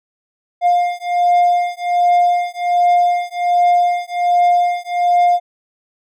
triangle beating tone pair, 705 / 706.3 Hz, F5 / F5, +16 / +19 cents, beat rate 1.3 Hz, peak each -13 dBFS, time 0.61-5.4 s, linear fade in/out 50 ms, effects none

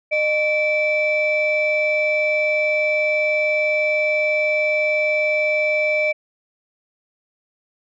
sine tone pair together, 610.2 / 2324 Hz, D#5 / D7, -34 / -19 cents, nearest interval octave + major seventh, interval 2315 cents, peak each -18 dBFS, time 0.11-6.13 s, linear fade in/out 20 ms, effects tanh soft clip ceiling -11 dBFS

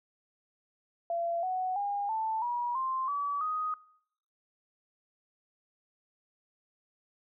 sine tone with pitch steps, 681 / 742.6 / 809.9 / 883.1 / 963.1 / 1050.2 / 1145.3 / 1249 Hz, F5 / F#5 / G#5 / A5 / B5 / C6 / D6 / D#6, -44 / +6 / -44 / +6 / -44 / +6 / -44 / +6 cents, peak -29 dBFS, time 1.1-3.74 s, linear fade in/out 2 ms, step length 330 ms, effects noise-tail reverb RT60 0.7 s tail -24 dB re dry

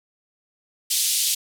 white band-pass noise, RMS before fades -22 dBFS, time 0.9-1.35 s, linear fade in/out 10 ms, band 3000 to 12000 Hz, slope 24 dB/octave, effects none

